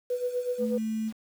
sine tone with tremolo, 493.9 Hz, B4, in tune, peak -24 dBFS, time 0.1-0.78 s, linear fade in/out 5 ms, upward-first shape sine, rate 8.1 Hz, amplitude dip 70%
sine tone, 220 Hz, A3, in tune, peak -27 dBFS, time 0.58-1.13 s, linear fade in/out 50 ms
effects tanh soft clip ceiling -16 dBFS + 8-bit

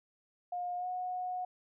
sine tone with pitch glide, 713 to 729.7 Hz, F5 to F#5, +36 to -24 cents, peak -34 dBFS, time 0.52-1.45 s, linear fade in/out 5 ms, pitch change +40 cents, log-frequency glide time 0.77-0.87 s, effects none

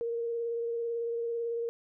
sine tone with vibrato, 466.2 Hz, A#4, in tune, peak -30 dBFS, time 0.01-1.69 s, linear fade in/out 0 ms, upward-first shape sine, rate 18 Hz, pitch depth 17 cents each way, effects none

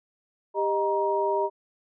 sine tone cluster, 397.1 / 620 / 945 Hz, G4 / D#5 / A#5, +22 / -6 / +23 cents, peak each -26 / -28 / -26 dBFS, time 0.54-1.5 s, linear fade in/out 50 ms, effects none

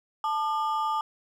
triangle ring-modulated tone, 1042 Hz, C6, 7 cents flat, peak -20 dBFS, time 0.24-1.01 s, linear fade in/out 2 ms, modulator 164 Hz, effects none

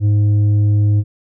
sine tone with tanh clipping, 103.83 Hz, G#2, in tune, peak -11 dBFS, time 0-1.04 s, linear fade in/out 50 ms, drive 5 dB, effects none

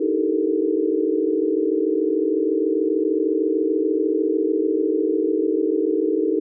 sine tone cluster, 299.6 / 319.8 / 387.3 / 433.8 / 467.5 Hz, D4 / D#4 / G4 / A4 / A#4, +35 / +48 / -21 / -25 / +5 cents, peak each -27 / -22 / -24 / -23 / -27 dBFS, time 0-6.4 s, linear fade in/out 10 ms, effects none

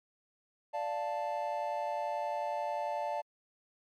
triangle chord, D minor, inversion none, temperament equal, 587.3 / 698.5 / 880 Hz, D5 / F5 / A5, 0 / 0 / 0 cents, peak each -35 / -36 / -34 dBFS, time 0.73-3.22 s, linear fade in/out 20 ms, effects MP3 96 kbps

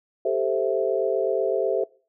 sine chord, A minor seventh, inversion third, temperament equal, 392 / 440 / 523.3 / 659.3 Hz, G4 / A4 / C5 / E5, 0 / 0 / 0 / 0 cents, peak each -26 dBFS, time 0.25-1.84 s, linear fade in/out 5 ms, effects noise-tail reverb RT60 0.4 s tail -22 dB re dry

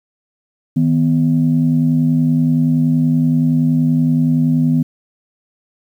sine tone pair together, 158 / 248.6 Hz, D#3 / B3, +27 / +12 cents, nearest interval minor sixth, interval 785 cents, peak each -13 dBFS, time 0.76-4.83 s, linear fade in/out 10 ms, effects tanh soft clip ceiling -4 dBFS + 8-bit

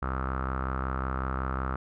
sawtooth tone with low-pass filter, 65.41 Hz, C2, in tune, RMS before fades -31 dBFS, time 0.02-1.76 s, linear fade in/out 5 ms, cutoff 1300 Hz, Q 7.5, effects none

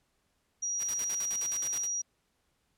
sine tone, 5750 Hz, F8, 50 cents sharp, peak -30 dBFS, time 0.62-2.02 s, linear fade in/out 10 ms
white noise with tremolo, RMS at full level -40 dBFS, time 0.78-1.88 s, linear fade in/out 50 ms, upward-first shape square, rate 9.5 Hz, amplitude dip 80%
effects pink hiss -75 dBFS RMS until 2.77 s + low-pass 12000 Hz 12 dB/octave

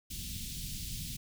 pink band-stop noise, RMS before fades -40 dBFS, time 0.1-1.17 s, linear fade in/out 10 ms, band 210 to 3100 Hz, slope 24 dB/octave, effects none

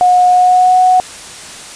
sine tone with pitch glide, 724 to 737.5 Hz, F#5 to F#5, -38 to -6 cents, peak -5 dBFS, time 0.01-1 s, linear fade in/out 0 ms, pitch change +32 cents, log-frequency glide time 0.3-0.77 s, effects white hiss -30 dBFS RMS until 1.75 s + resampled to 22050 Hz

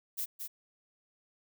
violet noise with echo, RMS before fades -35 dBFS, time 0.17-0.26 s, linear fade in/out 20 ms, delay 220 ms, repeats 1, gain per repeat -5 dB, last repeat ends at 0.48 s, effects none

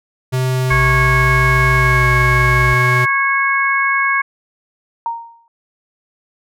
square tone with pitch glide, 128.8 to 124.77 Hz, C3 to B2, -27 to +18 cents, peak -15 dBFS, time 0.32-3.06 s, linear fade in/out 20 ms, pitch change -55 cents, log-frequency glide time 1.74-2.08 s
harmonic tone, 549 Hz, C#5, 17 cents flat, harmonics 2 / 3 / 4, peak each -17 / -17 / -17 dBFS, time 0.7-4.22 s, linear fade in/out 10 ms
sine tone, 54.5 Hz, A1, 16 cents flat, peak -18 dBFS, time 0.71-2.74 s, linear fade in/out 0 ms
sine tone with exponential decay, 928 Hz, A#5, 8 cents flat, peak -15 dBFS, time 5.06-5.48 s, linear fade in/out 1 ms, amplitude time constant 91 ms
effects none

